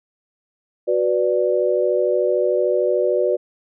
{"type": "chord", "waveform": "sine", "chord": "B minor", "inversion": "second", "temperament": "equal", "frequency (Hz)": [370, 493.9, 587.3], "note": ["F#4", "B4", "D5"], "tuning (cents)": [0, 0, 0], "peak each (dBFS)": -20, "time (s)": [0.87, 3.37], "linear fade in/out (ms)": 20, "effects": []}